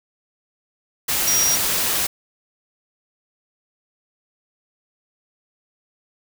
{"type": "tone in noise", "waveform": "sine", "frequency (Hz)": 5710, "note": "F8", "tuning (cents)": 37, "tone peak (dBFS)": -17, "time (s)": [1.27, 1.56], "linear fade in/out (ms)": 10, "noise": "white", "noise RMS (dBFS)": -21, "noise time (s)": [1.08, 2.07], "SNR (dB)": 1, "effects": []}